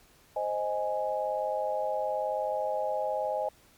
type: chord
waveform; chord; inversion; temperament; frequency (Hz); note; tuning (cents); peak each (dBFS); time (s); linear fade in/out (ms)
sine; Ab major; first; equal; 523.3 / 622.3 / 830.6; C5 / Eb5 / Ab5; 0 / 0 / 0; -33 / -31 / -32; 0.36-3.49; 5
effects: pink hiss -60 dBFS RMS until 3.77 s + MP3 96 kbps